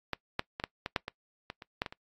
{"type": "clicks", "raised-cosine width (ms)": 0.3, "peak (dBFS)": [-15, -12, -19, -14, -18, -11, -20, -22, -28, -13, -21, -28], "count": 12, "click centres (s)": [0.133, 0.394, 0.599, 0.639, 0.861, 0.962, 1.081, 1.501, 1.622, 1.819, 1.862, 1.925], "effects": ["noise-tail reverb RT60 0.1 s tail -23 dB re dry", "AAC 32 kbps"]}